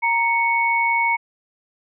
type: tone pair together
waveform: sine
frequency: 932.3 / 2217 Hz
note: A#5 / C#7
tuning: 0 / 0 cents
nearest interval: octave + minor third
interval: 1500 cents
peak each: -19 dBFS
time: 0.02-1.17 s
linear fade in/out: 20 ms
effects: none